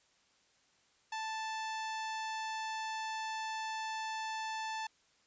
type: tone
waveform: sawtooth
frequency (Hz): 880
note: A5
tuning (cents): 0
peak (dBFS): -33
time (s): 1.12-4.87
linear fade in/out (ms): 5
effects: white hiss -70 dBFS RMS until 5.26 s + resampled to 16000 Hz